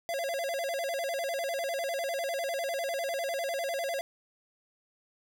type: tone with vibrato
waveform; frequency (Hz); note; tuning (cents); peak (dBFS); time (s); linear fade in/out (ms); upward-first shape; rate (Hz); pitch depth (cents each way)
square; 609; D#5; -37; -31; 0.09-4.01; 0; square; 10; 190
effects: none